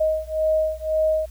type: beating tone pair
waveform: sine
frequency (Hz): 626 / 627.9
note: D#5 / D#5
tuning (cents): +10 / +16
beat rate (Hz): 1.9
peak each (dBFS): -22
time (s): 0-1.26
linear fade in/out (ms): 10
effects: added 60 Hz sine -37 dBFS peak until 1.3 s + white hiss -54 dBFS RMS until 1.3 s